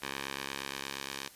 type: tone with band-pass filter sweep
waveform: 10% pulse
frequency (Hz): 68.5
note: C#2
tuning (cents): -20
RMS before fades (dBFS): -40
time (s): 0.02-1.28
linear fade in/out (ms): 5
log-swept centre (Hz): 2600 to 4300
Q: 0.72
effects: white hiss -55 dBFS RMS until 1.35 s + resampled to 32000 Hz